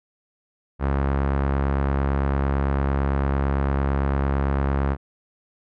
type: tone with low-pass filter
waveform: sawtooth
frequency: 68.9 Hz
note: C#2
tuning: 10 cents flat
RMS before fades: -22 dBFS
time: 0.79-4.97 s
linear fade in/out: 50 ms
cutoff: 1400 Hz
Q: 1.3
effects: none